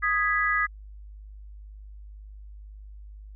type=chord; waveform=sine; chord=G# minor; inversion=second; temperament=equal; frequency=1244.5 / 1661.2 / 1975.5 Hz; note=D#6 / G#6 / B6; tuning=0 / 0 / 0 cents; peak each=-26 dBFS; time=0.02-0.67 s; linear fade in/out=20 ms; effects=added 51 Hz sine -41 dBFS peak until 3.35 s